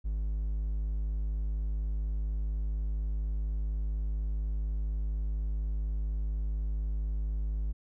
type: tone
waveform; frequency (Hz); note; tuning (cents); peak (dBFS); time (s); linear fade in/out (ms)
triangle; 52.1; G#1; +6; -27; 0.04-7.73; 20
effects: none